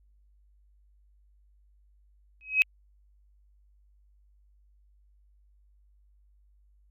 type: tone with exponential growth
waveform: sine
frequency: 2544 Hz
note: D#7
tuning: 38 cents sharp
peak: -14 dBFS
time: 2.41-2.62 s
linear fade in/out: 0 ms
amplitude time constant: 44 ms
effects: added 50 Hz sine -59 dBFS peak until 6.9 s + Opus 48 kbps